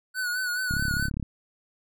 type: tone with vibrato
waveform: square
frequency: 1480 Hz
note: F#6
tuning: in tune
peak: -27 dBFS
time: 0.14-1.1 s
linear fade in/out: 50 ms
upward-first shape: sine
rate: 4.7 Hz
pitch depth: 49 cents each way
type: click train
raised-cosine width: 5 ms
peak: -18 dBFS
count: 19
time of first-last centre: 0.71-1.227 s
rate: 34.8 Hz
effects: none